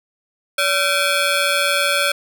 15% pulse ring-modulated tone, 967 Hz, B5, 37 cents flat, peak -6 dBFS, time 0.58-2.12 s, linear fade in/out 5 ms, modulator 396 Hz, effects none

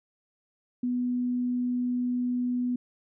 sine tone, 246.9 Hz, B3, in tune, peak -25 dBFS, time 0.83-2.76 s, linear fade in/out 5 ms, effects none

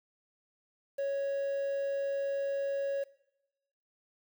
triangle tone with quantisation, 554.4 Hz, C#5, in tune, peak -28 dBFS, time 0.98-3.04 s, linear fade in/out 10 ms, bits 9, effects noise-tail reverb RT60 0.9 s tail -20 dB re dry

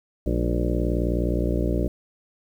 harmonic tone with a mistuned harmonic, 59.3 Hz, A#1, 30 cents sharp, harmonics 1 / 2 / 3 / 4 / 5 / 6 / 7 / 8 / 9 / 10, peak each -24 / -30 / -30 / -33 / -29 / -30 / -36 / -35 / -35 / -34 dBFS, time 0.26-1.88 s, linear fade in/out 5 ms, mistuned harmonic 4, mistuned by -140 cents, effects 9-bit

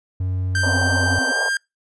triangle tone, 92.5 Hz, F#2, in tune, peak -18 dBFS, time 0.2-1.19 s, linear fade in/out 5 ms
45% pulse tone with pitch glide, 1568 to 1599.1 Hz, G6 to G6, 0 to +34 cents, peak -19 dBFS, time 0.55-1.57 s, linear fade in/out 2 ms, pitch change +34 cents, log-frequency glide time 1.27-1.43 s
pink band-pass noise, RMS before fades -28 dBFS, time 0.63-1.49 s, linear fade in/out 5 ms, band 460 to 990 Hz, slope 48 dB/octave
sine tone with tremolo, 261.6 Hz, C4, in tune, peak -22 dBFS, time 0.65-1.32 s, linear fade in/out 20 ms, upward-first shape triangle, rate 11 Hz, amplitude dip 95%
effects noise-tail reverb RT60 0.2 s tail -25 dB re dry + resampled to 22050 Hz

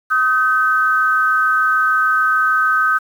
sine tone pair together, 1262.7 / 1536 Hz, D#6 / G6, +25 / -36 cents, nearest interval minor third, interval 339 cents, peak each -15 dBFS, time 0.1-2.99 s, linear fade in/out 20 ms, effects 7-bit

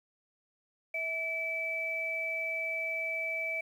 sine tone pair together, 649 / 2307 Hz, E5 / D7, -27 / -31 cents, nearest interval octave + minor seventh, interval 2196 cents, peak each -39 / -32 dBFS, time 0.94-3.61 s, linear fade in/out 5 ms, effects 10-bit

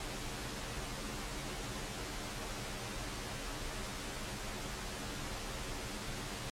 pink noise with comb filter, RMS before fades -41 dBFS, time 0-6.5 s, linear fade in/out 2 ms, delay 12 ms, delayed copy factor -0.75, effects low-pass 9000 Hz 12 dB/octave + MP3 96 kbps

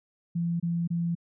sine tone bursts, 170 Hz, F3, 46 cents flat, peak -25 dBFS, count 3, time 0.35-1.152 s, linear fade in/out 10 ms, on 250 ms, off 26 ms, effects none

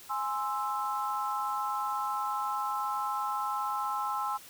sine chord, Ab augmented, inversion none, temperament equal, 830.6 / 1046.5 / 1318.5 Hz, Ab5 / C6 / E6, 0 / 0 / 0 cents, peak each -34 dBFS, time 0.09-4.38 s, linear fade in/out 20 ms, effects white hiss -51 dBFS RMS until 4.49 s

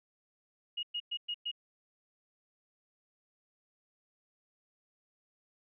sine tone bursts, 2876 Hz, F#7, 50 cents flat, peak -33 dBFS, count 5, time 0.77-1.515 s, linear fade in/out 10 ms, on 61 ms, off 110 ms, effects none

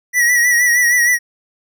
square tone with vibrato, 1931 Hz, B6, 39 cents flat, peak -11 dBFS, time 0.13-1.19 s, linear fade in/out 50 ms, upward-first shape sine, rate 6.4 Hz, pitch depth 49 cents each way, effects none

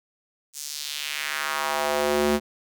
square tone with high-pass filter sweep, 73.42 Hz, D2, in tune, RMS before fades -26 dBFS, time 0.53-2.4 s, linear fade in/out 50 ms, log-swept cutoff 7100 to 250 Hz, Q 1.7, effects none

